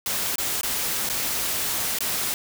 white noise with dropouts, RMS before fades -26 dBFS, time 0.06-2.34 s, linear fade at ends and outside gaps 1 ms, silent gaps 0.357-0.382 / 0.611-0.632 / 1.09-1.098 / 1.987-2.006 s, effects none

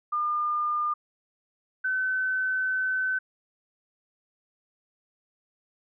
sine tone pair in turn, 1207 / 1520.7 Hz, D6 / F#6, +47 / +47 cents, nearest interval major third, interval 400 cents, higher second, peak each -24 dBFS, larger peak neither, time 0.12-0.94 / 1.84-3.19 s, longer second, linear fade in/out 10 ms, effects none

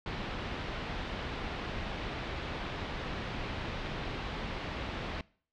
pink low-pass noise, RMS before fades -38 dBFS, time 0.06-5.21 s, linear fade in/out 2 ms, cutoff 3800 Hz, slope 24 dB/octave, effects noise-tail reverb RT60 0.5 s tail -23 dB re dry

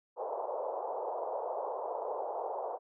pink band-pass noise, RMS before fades -37 dBFS, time 0.16-2.79 s, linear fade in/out 50 ms, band 450 to 960 Hz, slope 48 dB/octave, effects none

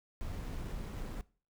brown noise with sample-and-hold, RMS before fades -40 dBFS, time 0.21-1.21 s, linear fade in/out 0 ms, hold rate 8820 Hz, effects noise-tail reverb RT60 0.4 s tail -21 dB re dry

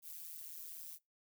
violet noise with amplitude modulation, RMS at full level -45 dBFS, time 0.02-0.99 s, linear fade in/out 50 ms, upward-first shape sine, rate 162 Hz, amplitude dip 95%, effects noise-tail reverb RT60 0.2 s tail -22 dB re dry

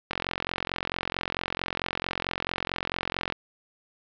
click train, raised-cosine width 0.3 ms, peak -11 dBFS, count 144, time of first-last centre 0.11-3.323 s, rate 44.5 Hz, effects low-pass 5000 Hz 12 dB/octave

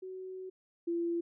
sine tone pair in turn, 374.1 / 340.3 Hz, F#4 / F4, +19 / -45 cents, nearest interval major second, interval 164 cents, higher first, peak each -40 / -30 dBFS, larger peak second, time 0.02-0.5 / 0.87-1.21 s, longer first, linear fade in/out 10 ms, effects none

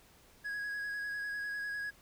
triangle tone with vibrato, 1661.2 Hz, G#6, in tune, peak -34 dBFS, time 0.44-1.91 s, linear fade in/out 20 ms, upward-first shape square, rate 10 Hz, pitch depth 15 cents each way, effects pink hiss -62 dBFS RMS until 2.01 s

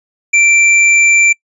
square tone, 2349 Hz, D7, in tune, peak -7 dBFS, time 0.33-1.33 s, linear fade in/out 10 ms, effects noise-tail reverb RT60 0.1 s tail -26 dB re dry + resampled to 22050 Hz

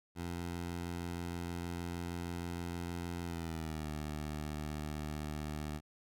15% pulse tone with pitch glide, 86.4 to 75.65 Hz, F2 to D#2, -18 to -48 cents, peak -32 dBFS, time 0.15-5.81 s, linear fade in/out 50 ms, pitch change -230 cents, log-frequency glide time 3.22-3.91 s, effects none

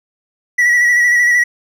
triangle tone with vibrato, 1936 Hz, B6, 35 cents flat, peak -7 dBFS, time 0.58-1.44 s, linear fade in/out 10 ms, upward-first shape square, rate 13 Hz, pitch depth 27 cents each way, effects none

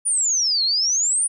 sine exponential two-way sweep, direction down then up, 9710 to 4120 to 9710 Hz, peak -17 dBFS, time 0.05-1.28 s, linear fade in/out 20 ms, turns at 0.64 s, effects none

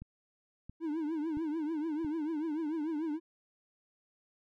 click train, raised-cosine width 5 ms, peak -33 dBFS, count 4, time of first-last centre 0.02-2.047 s, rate 1.48 Hz
triangle tone with vibrato, 312.3 Hz, D#4, 7 cents sharp, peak -30 dBFS, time 0.8-3.2 s, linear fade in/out 50 ms, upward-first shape triangle, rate 6.8 Hz, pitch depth 140 cents each way
effects none

